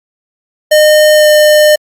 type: tone with pitch glide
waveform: square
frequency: 610 to 605.1 Hz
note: D#5 to D#5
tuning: -34 to -48 cents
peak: -4 dBFS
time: 0.71-1.76 s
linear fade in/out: 10 ms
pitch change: -14 cents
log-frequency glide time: 1.14-1.28 s
effects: Opus 48 kbps